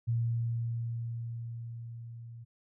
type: tone with level ramp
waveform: sine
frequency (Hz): 116.54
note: A#2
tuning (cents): 0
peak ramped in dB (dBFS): -26 to -44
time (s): 0.07-2.45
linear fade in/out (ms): 20
effects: none